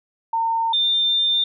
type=tone pair in turn; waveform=sine; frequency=910 / 3598 Hz; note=A#5 / A7; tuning=-42 / +38 cents; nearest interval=2 octaves; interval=2380 cents; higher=second; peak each=-18 / -16 dBFS; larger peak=second; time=0.33-0.73 / 0.73-1.44 s; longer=second; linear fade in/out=5 ms; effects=none